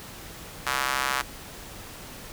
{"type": "tone with high-pass filter", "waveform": "square", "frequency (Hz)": 66.4, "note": "C2", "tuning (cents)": 26, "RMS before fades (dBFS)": -27, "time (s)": [0.66, 1.22], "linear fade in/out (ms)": 10, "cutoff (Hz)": 1200, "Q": 1.6, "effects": ["pink hiss -42 dBFS RMS until 2.32 s"]}